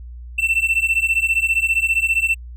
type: beating tone pair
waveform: triangle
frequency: 2675 / 2690 Hz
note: E7 / E7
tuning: +25 / +34 cents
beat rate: 15 Hz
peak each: -17 dBFS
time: 0.38-2.35 s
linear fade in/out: 10 ms
effects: added 60 Hz sine -32 dBFS peak until 2.56 s